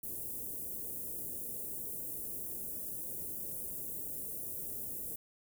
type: band-stop noise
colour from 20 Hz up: white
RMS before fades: -41 dBFS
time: 0.03-5.16 s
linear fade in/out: 5 ms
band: 510 to 10000 Hz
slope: 24 dB/octave
effects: none